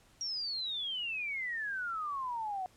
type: exponential sweep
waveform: sine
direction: down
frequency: 5680 to 728 Hz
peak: -34 dBFS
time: 0.21-2.66 s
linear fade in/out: 0 ms
effects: pink hiss -64 dBFS RMS until 2.76 s + low-pass 11000 Hz 12 dB/octave